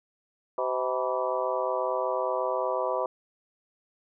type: harmonic tone with a mistuned harmonic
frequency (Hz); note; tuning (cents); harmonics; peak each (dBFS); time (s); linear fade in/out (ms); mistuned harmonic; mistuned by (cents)
128.3; C3; -34; 3 / 4 / 5 / 6 / 7 / 8 / 9; -35 / -30 / -31 / -40 / -39 / -32 / -35; 0.58-3.06; 2; 8; -74
effects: none